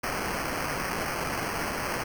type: noise with sample-and-hold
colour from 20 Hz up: white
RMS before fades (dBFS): -31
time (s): 0.03-2.04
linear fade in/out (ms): 10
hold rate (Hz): 3675
effects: none